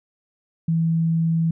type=tone; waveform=sine; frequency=164.1 Hz; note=E3; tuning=8 cents flat; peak=-17 dBFS; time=0.68-1.51 s; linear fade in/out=5 ms; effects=none